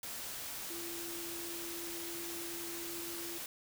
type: tone in noise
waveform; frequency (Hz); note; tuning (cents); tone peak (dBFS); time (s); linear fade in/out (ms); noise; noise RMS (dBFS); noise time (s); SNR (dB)
sine; 340; F4; -46; -45; 0.7-3.38; 2; white; -43; 0.03-3.46; -5
effects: none